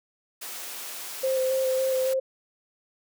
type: high-pass noise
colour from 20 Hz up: white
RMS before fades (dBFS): -37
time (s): 0.41-2.14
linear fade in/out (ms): 10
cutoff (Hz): 360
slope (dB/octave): 12
type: tone with vibrato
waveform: sine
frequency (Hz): 523.3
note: C5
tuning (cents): 0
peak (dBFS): -22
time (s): 1.23-2.2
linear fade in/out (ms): 10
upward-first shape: square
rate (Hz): 3.6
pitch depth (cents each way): 13
effects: none